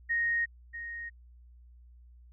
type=tone with echo; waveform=sine; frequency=1864.7 Hz; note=A#6; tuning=in tune; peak=-26 dBFS; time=0.09-0.46 s; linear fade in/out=20 ms; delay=640 ms; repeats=1; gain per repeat=-11 dB; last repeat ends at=1.1 s; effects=added 60 Hz sine -52 dBFS peak until 2.32 s